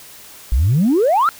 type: exponential sweep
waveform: sine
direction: up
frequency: 53.4 to 1404 Hz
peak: -10 dBFS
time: 0.52-1.29 s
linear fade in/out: 0 ms
effects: tanh soft clip ceiling -8 dBFS + white hiss -40 dBFS RMS until 1.39 s